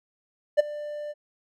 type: tone with ADSR envelope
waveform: triangle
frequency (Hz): 593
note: D5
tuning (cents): +17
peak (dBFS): -10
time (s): 0.57-1.14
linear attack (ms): 25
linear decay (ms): 15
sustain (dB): -20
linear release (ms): 33
effects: none